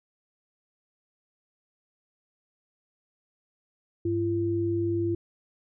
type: tone pair together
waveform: sine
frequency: 101.14 / 340.2 Hz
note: G#2 / F4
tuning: -45 / -45 cents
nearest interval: octave + major sixth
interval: 2100 cents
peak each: -30 / -25 dBFS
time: 4.05-5.15 s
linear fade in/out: 5 ms
effects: none

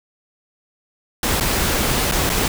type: noise with dropouts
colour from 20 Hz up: pink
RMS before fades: -19 dBFS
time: 1.23-2.48 s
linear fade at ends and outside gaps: 2 ms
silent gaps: 1.4-1.408 / 2.114-2.12 / 2.294-2.299 s
effects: none

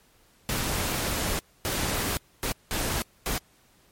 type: noise bursts at uneven times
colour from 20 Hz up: pink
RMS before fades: -28 dBFS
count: 5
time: 0.49-1.39 / 1.65-2.17 / 2.43-2.52 / 2.71-3.02 / 3.26-3.38 s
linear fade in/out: 0 ms
effects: pink hiss -61 dBFS RMS until 3.91 s + MP3 64 kbps

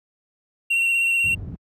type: tone with vibrato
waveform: triangle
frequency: 2736 Hz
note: F7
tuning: 36 cents flat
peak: -16 dBFS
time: 0.7-1.35 s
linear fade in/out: 10 ms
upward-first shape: square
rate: 16 Hz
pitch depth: 14 cents each way
type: low-pass noise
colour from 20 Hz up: white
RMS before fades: -31 dBFS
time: 1.24-1.56 s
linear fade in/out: 2 ms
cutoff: 100 Hz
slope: 12 dB/octave
effects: high-pass 60 Hz 12 dB/octave

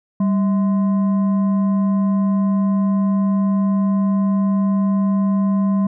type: tone with frequency modulation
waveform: sine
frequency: 196 Hz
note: G3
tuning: in tune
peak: -14 dBFS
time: 0.2-5.87 s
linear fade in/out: 5 ms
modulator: 840 Hz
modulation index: 0.27
effects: none

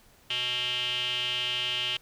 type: tone with band-pass filter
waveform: square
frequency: 123.47 Hz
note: B2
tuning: in tune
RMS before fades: -30 dBFS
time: 0.3-1.97 s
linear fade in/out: 5 ms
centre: 3000 Hz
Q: 9.5
effects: pink hiss -59 dBFS RMS until 2.01 s

